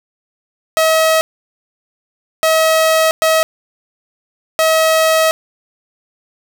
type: tone bursts at uneven times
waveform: sawtooth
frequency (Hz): 640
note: D#5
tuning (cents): +49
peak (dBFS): -6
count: 4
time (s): 0.77-1.21 / 2.43-3.11 / 3.22-3.43 / 4.59-5.31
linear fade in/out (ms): 0
effects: none